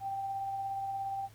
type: tone with tremolo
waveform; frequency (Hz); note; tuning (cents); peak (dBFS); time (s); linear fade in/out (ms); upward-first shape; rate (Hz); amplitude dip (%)
sine; 784; G5; 0; -32; 0-1.29; 50; triangle; 17; 30
effects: added 108 Hz sine -54 dBFS peak until 1.34 s + pink hiss -61 dBFS RMS until 1.34 s